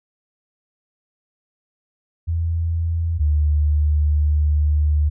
sine tone pair in turn, 83.2 / 74.83 Hz, E2 / D2, +17 / +33 cents, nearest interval major second, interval 184 cents, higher first, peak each -18 / -14 dBFS, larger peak second, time 2.27-3.19 / 3.19-5.1 s, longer second, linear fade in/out 20 ms, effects none

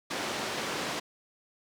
pink band-pass noise, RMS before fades -34 dBFS, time 0.1-1 s, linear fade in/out 10 ms, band 260 to 5900 Hz, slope 12 dB/octave, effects none

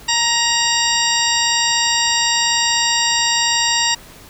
harmonic tone with a mistuned harmonic, 941 Hz, A#5, 16 cents sharp, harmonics 1 / 2 / 3 / 4 / 5 / 6 / 8, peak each -22 / -22 / -22 / -22 / -22 / -22 / -22 dBFS, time 0.08-3.95 s, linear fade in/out 10 ms, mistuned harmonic 1, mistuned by -28 cents, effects pink hiss -41 dBFS RMS until 4.29 s

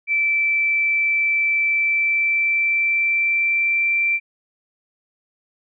sine tone with pitch glide, 2327 to 2350 Hz, D7 to D7, -17 to +1 cents, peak -16 dBFS, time 0.07-4.2 s, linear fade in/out 50 ms, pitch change +18 cents, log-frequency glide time 1.67-3.99 s, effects none

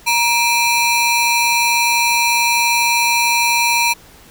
sawtooth ring-modulated tone, 1661.2 Hz, G#6, in tune, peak -6 dBFS, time 0.06-3.94 s, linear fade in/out 20 ms, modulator 721 Hz, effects pink hiss -44 dBFS RMS until 4.3 s

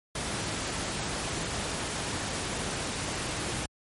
pink noise, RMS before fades -32 dBFS, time 0.15-3.66 s, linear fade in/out 5 ms, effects high-pass 60 Hz 12 dB/octave + MP3 48 kbps

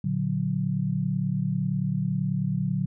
sine chord, Bb augmented, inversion none, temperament equal, 116.54 / 146.83 / 185 Hz, Bb2 / D3 / F#3, 0 / 0 / 0 cents, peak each -31 / -27 / -27 dBFS, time 0.04-2.86 s, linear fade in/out 5 ms, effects none

